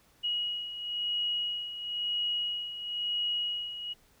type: beating tone pair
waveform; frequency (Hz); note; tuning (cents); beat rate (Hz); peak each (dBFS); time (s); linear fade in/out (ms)
sine; 2900 / 2900.99; F#7 / F#7; -35 / -35; 0.99; -37 / -31; 0.23-3.94; 20
effects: pink hiss -64 dBFS RMS until 4.2 s